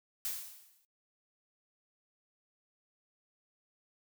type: noise with exponential decay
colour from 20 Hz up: blue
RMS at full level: -34 dBFS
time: 0.25-0.85 s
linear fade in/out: 0 ms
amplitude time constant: 130 ms
effects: noise-tail reverb RT60 0.1 s tail -21 dB re dry